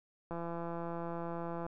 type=click train; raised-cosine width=1 ms; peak=-27 dBFS; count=230; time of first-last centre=0.31-1.665 s; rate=169 Hz; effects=none